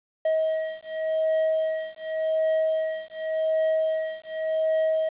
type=beating tone pair; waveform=triangle; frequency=635 / 635.88 Hz; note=D#5 / D#5; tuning=+35 / +38 cents; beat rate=0.88 Hz; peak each=-24 / -24 dBFS; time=0.25-5.09 s; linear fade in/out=5 ms; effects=resampled to 8000 Hz + 9-bit